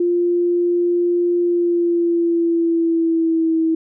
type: tone with pitch glide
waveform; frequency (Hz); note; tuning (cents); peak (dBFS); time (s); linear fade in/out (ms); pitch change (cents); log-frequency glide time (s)
sine; 349.2 to 323.9; F4 to E4; 0 to -30; -14; 0-3.75; 5; -130; 1.41-3.58
effects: none